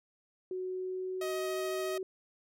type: tone with pitch glide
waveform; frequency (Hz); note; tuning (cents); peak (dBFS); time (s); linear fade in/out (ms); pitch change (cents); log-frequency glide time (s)
sine; 370 to 376.3; F#4 to F#4; 0 to +29; -34; 0.51-2.03; 2; +29; 0.63-1.88
type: tone with vibrato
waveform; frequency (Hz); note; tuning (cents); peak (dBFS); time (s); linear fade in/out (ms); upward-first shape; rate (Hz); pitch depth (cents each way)
sawtooth; 630; D#5; +21; -32; 1.21-1.98; 5; sine; 14; 9
effects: none